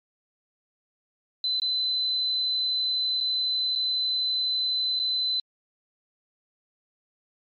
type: tone with dropouts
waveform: sine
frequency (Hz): 4032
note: B7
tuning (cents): +35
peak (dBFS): -23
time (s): 1.44-5.4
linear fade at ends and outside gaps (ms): 2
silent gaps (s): 1.6-1.618 / 3.204-3.209 / 3.753-3.758 / 4.993-4.998
effects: MP3 64 kbps